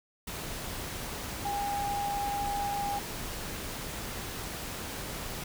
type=tone in noise; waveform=sine; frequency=810 Hz; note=G#5; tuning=43 cents flat; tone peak=-30 dBFS; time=1.45-2.99 s; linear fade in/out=5 ms; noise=pink; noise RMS=-38 dBFS; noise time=0.27-5.44 s; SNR=+5 dB; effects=none